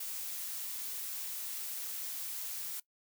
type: noise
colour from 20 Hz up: blue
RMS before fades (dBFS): -40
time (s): 0-2.8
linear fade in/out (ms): 5
effects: noise-tail reverb RT60 0.1 s tail -20 dB re dry